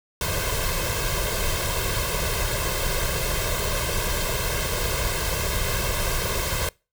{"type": "noise with comb filter", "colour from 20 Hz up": "pink", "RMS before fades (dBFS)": -25, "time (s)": [0.21, 6.69], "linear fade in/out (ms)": 2, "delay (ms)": 1.9, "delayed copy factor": 0.8, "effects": ["noise-tail reverb RT60 0.3 s tail -25 dB re dry"]}